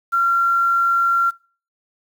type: tone with quantisation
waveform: sine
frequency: 1373 Hz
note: F6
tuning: 30 cents flat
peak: -14 dBFS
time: 0.12-1.31 s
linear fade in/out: 20 ms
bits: 7
effects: noise-tail reverb RT60 0.4 s tail -24 dB re dry